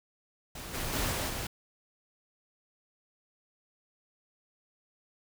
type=noise with level steps; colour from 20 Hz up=pink; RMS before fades=-42 / -35 / -31 / -33 / -36 dBFS; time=0.55-1.47 s; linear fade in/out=5 ms; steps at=0.73 / 0.92 / 1.11 / 1.28 s; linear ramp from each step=20 ms; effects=none